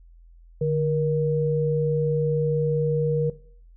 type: tone pair together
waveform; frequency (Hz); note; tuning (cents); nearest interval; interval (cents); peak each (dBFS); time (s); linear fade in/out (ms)
sine; 149.2 / 473.7; D3 / A#4; +28 / +28; octave + minor sixth; 2000; -23; 0.61-3.3; 5
effects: noise-tail reverb RT60 0.5 s tail -17 dB re dry + added 42 Hz sine -47 dBFS peak until 3.76 s